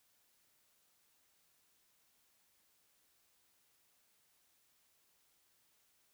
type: silence
effects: white hiss -74 dBFS RMS until 6.13 s